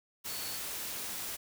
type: tone in noise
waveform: sine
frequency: 4435 Hz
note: C#8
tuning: in tune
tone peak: -44 dBFS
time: 0.28-0.58 s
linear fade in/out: 20 ms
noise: white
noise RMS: -39 dBFS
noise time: 0.24-1.37 s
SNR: -8 dB
effects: none